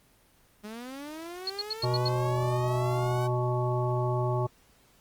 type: linear sweep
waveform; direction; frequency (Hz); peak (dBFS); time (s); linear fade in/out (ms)
sawtooth; up; 204 to 760; -34; 0.63-3.28; 20
type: tone bursts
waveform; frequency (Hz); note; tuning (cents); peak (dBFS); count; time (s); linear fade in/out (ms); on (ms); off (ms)
sine; 4320; C#8; -45; -28; 6; 1.47-2.083; 2; 28; 89
type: harmonic tone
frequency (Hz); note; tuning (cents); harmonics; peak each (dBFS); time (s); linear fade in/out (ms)
123.47; B2; 0; 1 / 3 / 5 / 7 / 9; -27 / -32 / -34 / -35 / -37; 1.83-4.47; 10
effects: pink hiss -62 dBFS RMS until 5 s + Opus 24 kbps